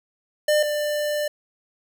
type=tone pair in turn; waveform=square; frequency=600 / 594.5 Hz; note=D5 / D5; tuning=+37 / +21 cents; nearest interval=unison; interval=16 cents; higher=first; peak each=-17 / -23 dBFS; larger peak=first; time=0.48-0.63 / 0.63-1.28 s; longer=second; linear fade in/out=5 ms; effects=none